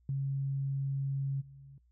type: tone with level steps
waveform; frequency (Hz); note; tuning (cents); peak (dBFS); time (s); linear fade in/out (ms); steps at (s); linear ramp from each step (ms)
sine; 137.1; C#3; -19; -30 / -49; 0.09-1.78; 2; 1.4; 20
effects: noise-tail reverb RT60 0.1 s tail -19 dB re dry + added 60 Hz sine -64 dBFS peak until 1.91 s